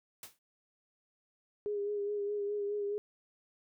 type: noise with exponential decay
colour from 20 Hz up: white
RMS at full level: -43 dBFS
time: 0.23-0.39 s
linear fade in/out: 2 ms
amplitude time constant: 33 ms
type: tone with vibrato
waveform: sine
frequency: 410 Hz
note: G#4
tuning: 22 cents flat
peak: -32 dBFS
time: 1.66-2.98 s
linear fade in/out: 0 ms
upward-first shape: sine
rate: 4.8 Hz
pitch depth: 29 cents each way
effects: none